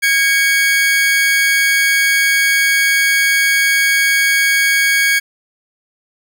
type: tone pair together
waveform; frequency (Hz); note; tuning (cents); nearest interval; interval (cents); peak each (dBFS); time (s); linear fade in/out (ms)
40% pulse; 1637.2 / 2240; G#6 / C#7; -25 / +18; perfect fourth; 543; -13; 0.02-5.2; 20
effects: none